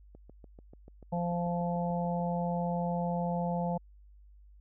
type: click train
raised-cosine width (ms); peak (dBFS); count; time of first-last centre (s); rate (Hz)
2; -38; 15; 0.15-2.197; 6.84
type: harmonic tone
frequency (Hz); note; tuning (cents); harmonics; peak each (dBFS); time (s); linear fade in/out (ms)
173.6; F3; -10; 1 / 3 / 4 / 5; -31 / -36 / -37 / -38; 1.12-3.78; 10
effects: added 50 Hz sine -53 dBFS peak until 4.6 s